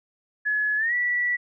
sine tone with pitch glide, 1700 to 1952.8 Hz, G#6 to B6, +40 to -20 cents, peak -21 dBFS, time 0.45-1.37 s, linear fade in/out 20 ms, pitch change +240 cents, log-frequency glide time 0.77-0.94 s, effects none

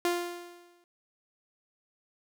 sawtooth tone with exponential decay, 349.2 Hz, F4, in tune, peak -20 dBFS, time 0.05-0.84 s, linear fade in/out 1 ms, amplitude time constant 170 ms, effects none

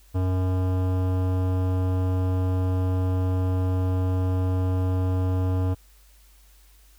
sine tone with hard clipping, 92.5 Hz, F#2, in tune, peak -23 dBFS, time 0.14-5.75 s, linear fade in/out 20 ms, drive 17 dB, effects added 50 Hz sine -52 dBFS peak until 6.98 s + white hiss -59 dBFS RMS until 6.98 s

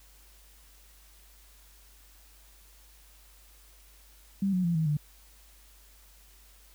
sine tone with pitch steps, 196 / 182.87 / 170.63 / 159.2 / 148.54 Hz, G3 / F#3 / F3 / D#3 / D3, 0 / -20 / -40 / +40 / +20 cents, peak -24 dBFS, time 4.42-4.97 s, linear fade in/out 5 ms, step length 110 ms, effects added 50 Hz sine -56 dBFS peak until 6.74 s + white hiss -59 dBFS RMS until 6.74 s

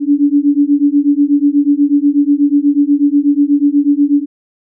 sine beating tone pair, 283.5 / 291.7 Hz, C#4 / D4, +39 / -12 cents, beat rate 8.2 Hz, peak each -11 dBFS, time 0-4.26 s, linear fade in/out 50 ms, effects none

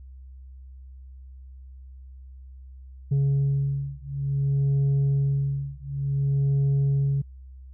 sine beating tone pair, 138.59 / 139.15 Hz, C#3 / C#3, 0 / +7 cents, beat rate 0.56 Hz, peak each -22 dBFS, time 3.11-7.22 s, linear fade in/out 10 ms, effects tanh soft clip ceiling -18 dBFS + added 65 Hz sine -41 dBFS peak until 7.73 s

